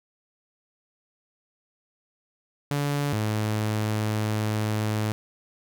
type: tone pair in turn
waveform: sawtooth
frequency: 143.7 / 107.45 Hz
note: D3 / A2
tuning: -37 / -41 cents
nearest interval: perfect fourth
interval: 504 cents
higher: first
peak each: -20 dBFS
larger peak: neither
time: 2.71-3.13 / 3.13-5.12 s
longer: second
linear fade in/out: 0 ms
effects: none